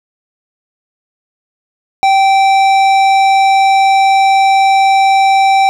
triangle tone with tanh clipping, 778 Hz, G5, 13 cents flat, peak -8 dBFS, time 2.03-5.69 s, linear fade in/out 0 ms, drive 18 dB, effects none

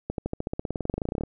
accelerating click train, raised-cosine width 2 ms, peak -15 dBFS, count 24, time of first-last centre 0.1-1.236 s, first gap 82 ms, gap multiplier 0.95, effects none

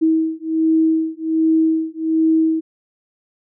sine beating tone pair, 320 / 321.3 Hz, D#4 / E4, +49 / -44 cents, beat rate 1.3 Hz, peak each -17 dBFS, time 0.01-2.61 s, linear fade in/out 20 ms, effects none

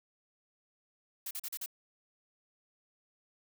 blue noise bursts, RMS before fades -39 dBFS, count 5, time 1.26-1.661 s, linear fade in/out 5 ms, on 49 ms, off 39 ms, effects none

